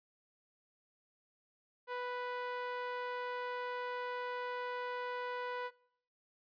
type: tone with band-pass filter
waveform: sawtooth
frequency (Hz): 493.9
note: B4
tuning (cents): 0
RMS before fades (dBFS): -40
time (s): 1.87-5.71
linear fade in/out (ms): 50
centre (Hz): 1100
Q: 0.85
effects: noise-tail reverb RT60 0.7 s tail -23 dB re dry + resampled to 11025 Hz